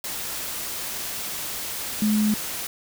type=tone in noise; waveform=sine; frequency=212.7 Hz; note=G#3; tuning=42 cents sharp; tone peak=-18 dBFS; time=2.02-2.34 s; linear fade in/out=2 ms; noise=white; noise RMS=-31 dBFS; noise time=0.04-2.67 s; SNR=+10 dB; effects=none